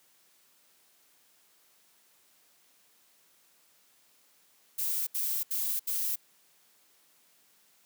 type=noise bursts; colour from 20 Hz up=violet; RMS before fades=-31 dBFS; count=4; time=4.78-6.159 s; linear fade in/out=10 ms; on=290 ms; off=73 ms; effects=white hiss -65 dBFS RMS until 7.85 s + high-pass 150 Hz 12 dB/octave